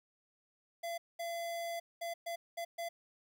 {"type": "tone bursts at uneven times", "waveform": "square", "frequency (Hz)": 679, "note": "F5", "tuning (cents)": -49, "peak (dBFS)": -38, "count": 6, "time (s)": [[0.83, 0.98], [1.19, 1.8], [2.01, 2.14], [2.26, 2.36], [2.57, 2.65], [2.78, 2.89]], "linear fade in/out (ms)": 10, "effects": ["12-bit"]}